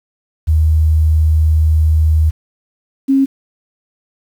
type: tone pair in turn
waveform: sine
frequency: 78.4 / 271 Hz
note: D#2 / C#4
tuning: +14 / -39 cents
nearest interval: octave + major sixth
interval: 2147 cents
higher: second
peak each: -8 dBFS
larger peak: neither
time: 0.47-2.31 / 3.08-3.26 s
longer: first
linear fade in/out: 20 ms
effects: 7-bit